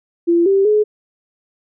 sine tone with pitch steps, 341.1 / 391.3 / 423.3 Hz, F4 / G4 / G#4, -41 / -3 / +33 cents, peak -10 dBFS, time 0.27-0.84 s, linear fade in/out 20 ms, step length 190 ms, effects none

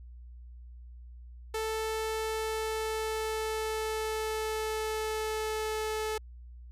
sawtooth tone with pitch glide, 440 to 433.7 Hz, A4 to A4, 0 to -25 cents, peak -27 dBFS, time 1.54-6.18 s, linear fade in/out 5 ms, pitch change -25 cents, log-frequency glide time 2.22-5.83 s, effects added 60 Hz sine -45 dBFS peak until 6.71 s + resampled to 32000 Hz

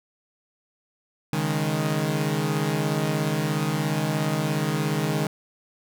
sawtooth chord, C# suspended second, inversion none, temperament equal, 138.59 / 155.56 / 207.7 Hz, C#3 / D#3 / G#3, 0 / 0 / 0 cents, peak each -25 / -21 / -25 dBFS, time 1.33-5.27 s, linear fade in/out 2 ms, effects none

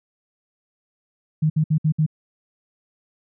sine tone bursts, 155.2 Hz, D#3, 4 cents flat, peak -15 dBFS, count 5, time 1.42-2.064 s, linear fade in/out 10 ms, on 80 ms, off 61 ms, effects none

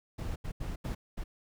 brown noise bursts at uneven times, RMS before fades -36 dBFS, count 5, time 0.18-0.36 / 0.44-0.52 / 0.6-0.76 / 0.84-0.95 / 1.17-1.24 s, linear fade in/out 10 ms, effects none

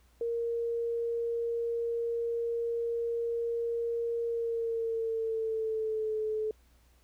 sine tone with pitch glide, 466.3 to 432.6 Hz, A#4 to A4, +1 to -29 cents, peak -29 dBFS, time 0.21-6.51 s, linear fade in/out 2 ms, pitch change -130 cents, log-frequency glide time 4.25-6.17 s, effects added 60 Hz sine -61 dBFS peak until 7.03 s + pink hiss -68 dBFS RMS until 7.03 s

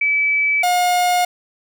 sine / 45% pulse tone pair in turn, 2300 / 716.1 Hz, D7 / F5, -37 / +43 cents, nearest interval octave + minor sixth, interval 2020 cents, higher first, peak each -14 dBFS, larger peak neither, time 0.01-0.63 / 0.63-1.25 s, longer neither, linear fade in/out 5 ms, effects none

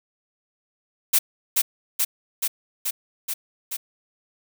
blue noise with echo, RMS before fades -17 dBFS, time 1.13-1.19 s, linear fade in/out 10 ms, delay 430 ms, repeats 6, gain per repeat -2 dB, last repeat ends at 3.77 s, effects none

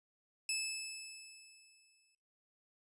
15% pulse tone with exponential decay, 2615 Hz, E7, 15 cents flat, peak -26 dBFS, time 0.49-2.15 s, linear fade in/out 2 ms, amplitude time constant 360 ms, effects noise-tail reverb RT60 1.0 s tail -22 dB re dry + resampled to 24000 Hz

